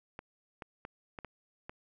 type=clicks; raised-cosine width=0.5 ms; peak=-27 dBFS; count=6; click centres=0.191 / 0.622 / 0.851 / 1.188 / 1.247 / 1.695 s; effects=none